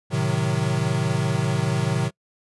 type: chord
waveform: square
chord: A diminished seventh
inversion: none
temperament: equal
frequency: 110 / 130.81 / 155.56 / 185 Hz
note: A2 / C3 / Eb3 / Gb3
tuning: 0 / 0 / 0 / 0 cents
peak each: -28 / -25 / -26 / -30 dBFS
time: 0.1-2.11 s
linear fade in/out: 50 ms
effects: noise-tail reverb RT60 0.1 s tail -26 dB re dry + resampled to 24000 Hz